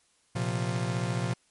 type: chord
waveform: 45% pulse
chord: Bb suspended second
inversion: none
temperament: just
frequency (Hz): 116.54 / 131.11 / 174.81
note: Bb2 / C3 / F3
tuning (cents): 0 / +4 / +2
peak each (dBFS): -31 / -33 / -33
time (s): 0.35-1.34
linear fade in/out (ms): 10
effects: white hiss -67 dBFS RMS until 1.5 s + MP3 48 kbps